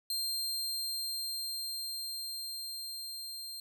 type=tone with level ramp; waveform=sawtooth; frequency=4180 Hz; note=C8; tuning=2 cents flat; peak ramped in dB=-29 to -38 dBFS; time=0.1-3.6 s; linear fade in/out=2 ms; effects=none